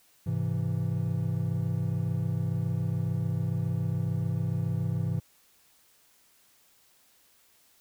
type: chord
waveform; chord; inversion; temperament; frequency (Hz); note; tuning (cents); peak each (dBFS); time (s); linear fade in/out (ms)
triangle; Ab augmented; none; equal with one note detuned; 103.83 / 130.81 / 165.77; Ab2 / C3 / E3; 0 / 0 / +10; -29; 0.26-5.2; 10
effects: white hiss -63 dBFS RMS until 7.8 s